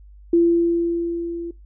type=tone with level ramp; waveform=sine; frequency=339.8 Hz; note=F4; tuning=47 cents flat; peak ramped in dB=-11 to -27 dBFS; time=0.33-1.51 s; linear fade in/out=5 ms; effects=noise-tail reverb RT60 0.2 s tail -21 dB re dry + added 50 Hz sine -42 dBFS peak until 1.65 s